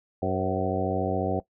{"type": "harmonic tone with a mistuned harmonic", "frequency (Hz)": 94.1, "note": "F#2", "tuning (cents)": 30, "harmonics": [1, 2, 3, 4, 5, 6, 7, 8], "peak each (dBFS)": [-32, -32, -32, -32, -32, -32, -32, -32], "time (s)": [0.22, 1.4], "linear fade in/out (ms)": 5, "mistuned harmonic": 6, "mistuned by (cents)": -56, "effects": ["noise-tail reverb RT60 0.1 s tail -18 dB re dry"]}